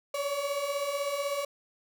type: beating tone pair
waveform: 35% pulse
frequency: 554.4 / 570.4 Hz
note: C#5 / C#5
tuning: 0 / +49 cents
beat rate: 16 Hz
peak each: -34 / -29 dBFS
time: 0.14-1.45 s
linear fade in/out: 5 ms
effects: none